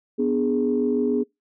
sine chord, G# diminished, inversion first, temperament equal, 246.9 / 293.7 / 415.3 Hz, B3 / D4 / G#4, 0 / 0 / 0 cents, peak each -22 / -26 / -22 dBFS, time 0.18-1.24 s, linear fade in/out 20 ms, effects noise-tail reverb RT60 0.2 s tail -26 dB re dry + tanh soft clip ceiling -10 dBFS

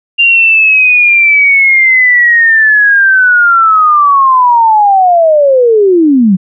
sine linear sweep, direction down, 2794 to 176 Hz, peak -3 dBFS, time 0.18-6.37 s, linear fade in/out 20 ms, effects none

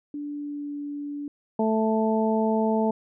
sine tone with pitch glide, 291.6 to 289.3 Hz, D4 to D4, -12 to -26 cents, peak -30 dBFS, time 0.14-1.28 s, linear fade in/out 2 ms, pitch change -14 cents, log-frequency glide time 0.35-0.75 s
harmonic tone, 220 Hz, A3, in tune, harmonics 1 / 2 / 3 / 4, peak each -23 / -26 / -28 / -29 dBFS, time 1.59-2.91 s, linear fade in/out 5 ms
effects none

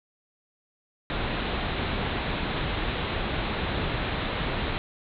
pink low-pass noise, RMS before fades -29 dBFS, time 1.1-4.78 s, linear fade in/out 0 ms, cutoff 4000 Hz, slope 96 dB/octave, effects none

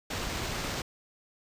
pink noise with sample-and-hold, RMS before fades -34 dBFS, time 0.1-0.82 s, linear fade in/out 5 ms, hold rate 11025 Hz, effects resampled to 32000 Hz

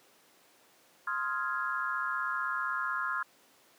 sine chord, F minor seventh, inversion second, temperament equal with one note detuned, 1046.5 / 1261.2 / 1396.9 / 1661.2 Hz, C6 / Eb6 / F6 / Ab6, 0 / +23 / 0 / 0 cents, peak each -36 / -37 / -34 / -37 dBFS, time 1.07-3.23 s, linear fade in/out 5 ms, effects pink hiss -62 dBFS RMS until 3.78 s + high-pass 300 Hz 12 dB/octave

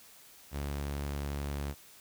sawtooth tone, 71.2 Hz, C#2, 47 cents sharp, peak -30 dBFS, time 0.51-1.75 s, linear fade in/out 50 ms, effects white hiss -56 dBFS RMS until 2 s

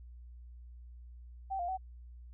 sine tone with pitch steps, 773 / 700 / 755 Hz, G5 / F5 / F#5, -24 / +4 / +35 cents, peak -33 dBFS, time 1.5-1.776 s, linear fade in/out 20 ms, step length 92 ms, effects added 60 Hz sine -48 dBFS peak until 2.33 s

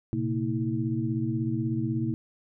sine tone cluster, 116.2 / 132.5 / 228.6 / 321.8 Hz, A#2 / C3 / A#3 / E4, -5 / +22 / -34 / -42 cents, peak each -31 dBFS, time 0.13-2.14 s, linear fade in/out 0 ms, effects none

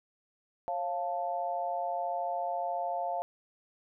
sine chord, Db augmented, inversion none, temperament equal with one note detuned, 544.5 / 698.5 / 880 Hz, Db5 / F5 / A5, -31 / 0 / 0 cents, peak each -38 / -32 / -37 dBFS, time 0.68-3.22 s, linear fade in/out 0 ms, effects none

